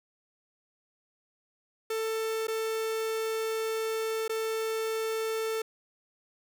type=tone with dropouts; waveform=45% pulse; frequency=444.1 Hz; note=A4; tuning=16 cents sharp; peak=-29 dBFS; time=1.9-5.62 s; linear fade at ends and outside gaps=5 ms; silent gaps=2.471-2.481 / 4.28-4.294 s; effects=none